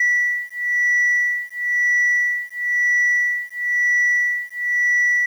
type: beating tone pair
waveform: sine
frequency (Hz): 1954 / 1955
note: B6 / B6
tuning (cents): -19 / -18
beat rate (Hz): 1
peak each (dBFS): -18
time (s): 0-5.26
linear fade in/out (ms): 5
effects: tanh soft clip ceiling -12 dBFS + 8-bit